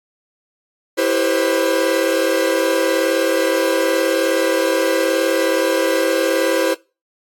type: chord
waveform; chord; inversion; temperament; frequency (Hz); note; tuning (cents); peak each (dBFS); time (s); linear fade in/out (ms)
45% pulse; C major seventh; first; equal with one note detuned; 329.6 / 392 / 493.9 / 533; E4 / G4 / B4 / C5; 0 / 0 / 0 / +32; -21 / -23 / -21 / -18; 0.97-6.75; 20
effects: noise-tail reverb RT60 0.3 s tail -23 dB re dry + AAC 64 kbps